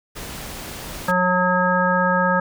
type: noise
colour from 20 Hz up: pink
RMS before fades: -33 dBFS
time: 0.15-1.12 s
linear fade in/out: 20 ms
type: harmonic tone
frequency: 181.6 Hz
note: F#3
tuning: 32 cents flat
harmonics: 1 / 3 / 5 / 7 / 9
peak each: -22 / -22 / -22 / -22 / -22 dBFS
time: 1.08-2.4 s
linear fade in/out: 5 ms
effects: none